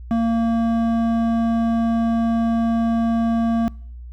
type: tone with hard clipping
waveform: sine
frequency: 229.4 Hz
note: A#3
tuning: 28 cents flat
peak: -18 dBFS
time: 0.11-3.68 s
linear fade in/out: 0 ms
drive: 10 dB
effects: noise-tail reverb RT60 0.7 s tail -25 dB re dry + added 60 Hz sine -33 dBFS peak until 4.12 s